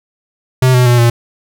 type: tone with pitch steps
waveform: square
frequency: 128.8 / 125.13 / 121.57 / 118.11 Hz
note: C3 / B2 / B2 / A#2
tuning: -27 / +23 / -27 / +23 cents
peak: -7 dBFS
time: 0.62-1.1 s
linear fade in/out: 5 ms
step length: 120 ms
effects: none